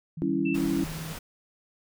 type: tone with tremolo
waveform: sine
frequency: 160 Hz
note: D#3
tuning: 49 cents sharp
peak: -33 dBFS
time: 0.17-1.13 s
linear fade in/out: 5 ms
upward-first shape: sine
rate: 18 Hz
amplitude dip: 40%
type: chord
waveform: sine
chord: C# diminished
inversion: second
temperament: equal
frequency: 196 / 277.2 / 329.6 Hz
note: G3 / C#4 / E4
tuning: 0 / 0 / 0 cents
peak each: -30 / -27 / -28 dBFS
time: 0.22-0.84 s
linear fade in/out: 0 ms
type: tone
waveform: sine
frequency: 2663 Hz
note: E7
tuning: 17 cents sharp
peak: -33 dBFS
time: 0.45-0.56 s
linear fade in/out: 10 ms
type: noise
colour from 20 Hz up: pink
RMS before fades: -39 dBFS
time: 0.54-1.19 s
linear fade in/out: 10 ms
effects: none